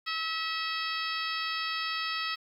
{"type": "harmonic tone", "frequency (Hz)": 647, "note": "E5", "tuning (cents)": -32, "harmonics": [2, 3, 4, 5, 6, 7, 8], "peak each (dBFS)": [-35, -37, -38, -39, -40, -40, -41], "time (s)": [0.06, 2.36], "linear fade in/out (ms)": 20, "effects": ["10-bit"]}